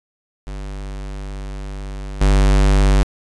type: tone with level steps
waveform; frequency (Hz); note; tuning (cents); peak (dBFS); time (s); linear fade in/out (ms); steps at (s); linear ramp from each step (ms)
square; 49; G1; 0; -27 / -11; 0.47-3.03; 0; 2.21; 5
effects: resampled to 22050 Hz